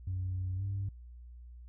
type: tone with pitch glide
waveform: sine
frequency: 92.5 to 98.57 Hz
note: F#2 to G2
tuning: 0 to +10 cents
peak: -31 dBFS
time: 0.07-0.89 s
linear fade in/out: 5 ms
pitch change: +110 cents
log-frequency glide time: 0.56-0.63 s
effects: tanh soft clip ceiling -29 dBFS + added 60 Hz sine -47 dBFS peak until 1.68 s